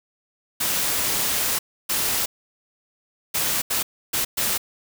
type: noise bursts at uneven times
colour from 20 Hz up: white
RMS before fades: -23 dBFS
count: 6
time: 0.6-1.59 / 1.89-2.26 / 3.34-3.62 / 3.7-3.83 / 4.13-4.25 / 4.37-4.58 s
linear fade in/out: 10 ms
effects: none